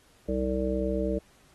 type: harmonic tone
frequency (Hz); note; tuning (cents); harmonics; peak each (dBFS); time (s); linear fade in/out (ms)
64.5; C2; -24; 1 / 3 / 5 / 7 / 9; -32 / -32 / -32 / -32 / -32; 0.28-1.19; 10
effects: pink hiss -61 dBFS RMS until 1.54 s + AAC 32 kbps